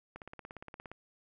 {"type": "click train", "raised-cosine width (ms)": 0.5, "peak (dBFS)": -30, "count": 14, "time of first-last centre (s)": [0.16, 0.916], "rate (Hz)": 17.2, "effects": []}